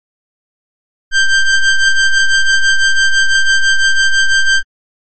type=ring-modulated tone; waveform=square; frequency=787 Hz; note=G5; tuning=7 cents sharp; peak=-5 dBFS; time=1.11-4.63 s; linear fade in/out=50 ms; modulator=784 Hz; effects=MP3 32 kbps